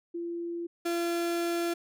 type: tone pair in turn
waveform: sine / 35% pulse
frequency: 341.6 / 341.6 Hz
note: F4 / F4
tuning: -38 / -38 cents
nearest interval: unison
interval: 0 cents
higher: neither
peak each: -32 / -26 dBFS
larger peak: second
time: 0.14-0.67 / 0.85-1.74 s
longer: second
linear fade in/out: 10 ms
effects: none